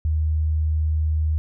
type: tone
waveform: sine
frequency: 77.78 Hz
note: D#2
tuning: in tune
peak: -18 dBFS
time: 0.05-1.38 s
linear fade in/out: 0 ms
effects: none